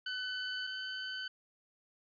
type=tone pair in turn; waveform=20% pulse; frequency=1506 / 1517.4 Hz; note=F#6 / F#6; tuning=+30 / +43 cents; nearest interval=unison; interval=13 cents; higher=second; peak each=-31 / -33 dBFS; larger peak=first; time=0.06-0.67 / 0.67-1.28 s; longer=neither; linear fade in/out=5 ms; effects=resampled to 11025 Hz